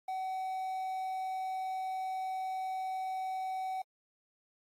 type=tone with quantisation; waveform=triangle; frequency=755 Hz; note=F#5; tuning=35 cents sharp; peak=-32 dBFS; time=0.08-3.82 s; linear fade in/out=5 ms; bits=10; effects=AAC 48 kbps